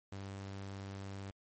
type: tone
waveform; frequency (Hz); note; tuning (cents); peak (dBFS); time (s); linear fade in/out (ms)
sawtooth; 98; G2; 0; -39; 0.12-1.31; 5
effects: MP3 32 kbps